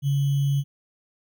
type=tone with sample-and-hold; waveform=sine; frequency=140 Hz; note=C#3; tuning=18 cents sharp; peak=-19 dBFS; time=0.02-0.64 s; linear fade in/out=50 ms; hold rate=3150 Hz; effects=none